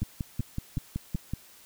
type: two click trains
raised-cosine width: 5 ms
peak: -20 / -18 dBFS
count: 4 / 8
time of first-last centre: 0.03-1.154 / 0.02-1.336 s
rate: 2.67 / 5.32 Hz
effects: white hiss -54 dBFS RMS until 1.65 s